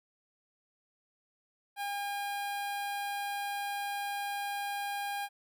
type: tone with notch filter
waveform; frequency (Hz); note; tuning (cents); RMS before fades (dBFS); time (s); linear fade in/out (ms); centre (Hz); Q
sawtooth; 808; G#5; -48; -36; 1.76-5.29; 50; 6300; 1.7
effects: none